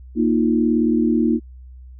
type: chord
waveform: sine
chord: Bb suspended fourth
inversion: none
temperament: just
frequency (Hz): 233.1 / 310.8 / 349.6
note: Bb3 / Eb4 / F4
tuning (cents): 0 / -2 / +2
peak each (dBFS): -17 / -19 / -22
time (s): 0.15-1.4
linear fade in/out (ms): 50
effects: added 63 Hz sine -37 dBFS peak until 1.99 s